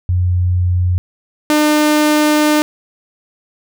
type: tone pair in turn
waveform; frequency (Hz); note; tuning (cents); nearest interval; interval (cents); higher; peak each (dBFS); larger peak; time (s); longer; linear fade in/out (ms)
sine / sawtooth; 89.7 / 301.7; F2 / D4; +47 / +47; octave + major sixth; 2100; second; -11 / -6; second; 0.09-0.98 / 1.5-2.62; second; 0
effects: none